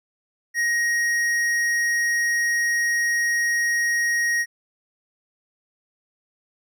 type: tone with tanh clipping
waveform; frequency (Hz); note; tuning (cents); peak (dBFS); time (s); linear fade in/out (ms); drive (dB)
triangle; 1880; A#6; +14; -21; 0.54-4.46; 50; 17
effects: none